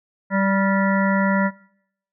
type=harmonic tone with a mistuned harmonic; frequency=194.8 Hz; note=G3; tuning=11 cents flat; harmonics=1 / 3 / 5 / 7 / 9 / 10; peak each=-19 / -24 / -26 / -27 / -29 / -29 dBFS; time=0.3-1.51 s; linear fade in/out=50 ms; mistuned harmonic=7; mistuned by=+37 cents; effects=noise-tail reverb RT60 0.7 s tail -21 dB re dry